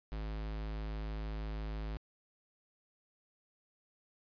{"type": "tone", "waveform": "square", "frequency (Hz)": 53.1, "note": "G#1", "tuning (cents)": 39, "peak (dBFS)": -38, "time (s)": [0.12, 1.97], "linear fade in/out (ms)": 0, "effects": ["resampled to 11025 Hz"]}